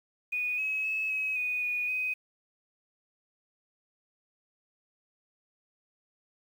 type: tone with pitch steps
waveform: sine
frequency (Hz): 2473 / 2559 / 2587 / 2552 / 2483 / 2463 / 2508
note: D#7 / D#7 / E7 / D#7 / D#7 / D#7 / D#7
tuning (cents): -11 / +48 / -33 / +43 / -4 / -18 / +13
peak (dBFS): -28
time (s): 0.32-2.14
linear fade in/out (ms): 10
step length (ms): 260
effects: 9-bit